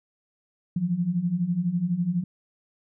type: beating tone pair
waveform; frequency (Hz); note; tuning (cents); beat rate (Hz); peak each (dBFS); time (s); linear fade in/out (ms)
sine; 167.3 / 179.3; E3 / F3; +26 / +46; 12; -28 / -24; 0.76-2.24; 5
effects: none